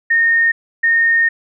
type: tone pair in turn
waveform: sine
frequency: 1839 / 1839 Hz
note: A#6 / A#6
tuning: -24 / -24 cents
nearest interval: unison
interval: 0 cents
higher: neither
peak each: -10 dBFS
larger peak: neither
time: 0.1-0.52 / 0.83-1.29 s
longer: second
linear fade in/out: 10 ms
effects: none